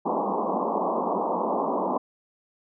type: band-pass noise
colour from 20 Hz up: white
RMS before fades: -26 dBFS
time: 0.05-1.98 s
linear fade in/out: 10 ms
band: 180 to 1100 Hz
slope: 96 dB/octave
effects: none